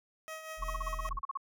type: tone with tremolo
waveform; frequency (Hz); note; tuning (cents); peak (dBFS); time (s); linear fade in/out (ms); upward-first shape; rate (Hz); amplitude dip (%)
15% pulse; 634; D#5; +32; -33; 0.28-1.09; 0; triangle; 5.3; 60
type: tone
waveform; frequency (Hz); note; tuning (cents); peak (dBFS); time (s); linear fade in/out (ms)
triangle; 40.42; E1; -33; -34; 0.57-1.21; 50
type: tone bursts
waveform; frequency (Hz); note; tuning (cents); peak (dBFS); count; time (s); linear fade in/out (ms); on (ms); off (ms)
sine; 1100; C#6; -14; -32; 13; 0.62-1.374; 5; 22; 39
effects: none